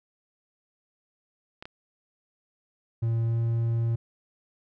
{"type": "clicks", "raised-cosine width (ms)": 0.3, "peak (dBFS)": -24, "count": 2, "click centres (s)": [1.625, 1.655]}
{"type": "tone with pitch glide", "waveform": "triangle", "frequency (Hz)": [114.7, 115.56], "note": ["A#2", "A#2"], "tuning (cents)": [-28, -15], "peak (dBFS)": -21, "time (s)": [3.02, 3.96], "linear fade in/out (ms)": 10, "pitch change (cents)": 13, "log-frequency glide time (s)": [3.23, 3.38]}
{"effects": []}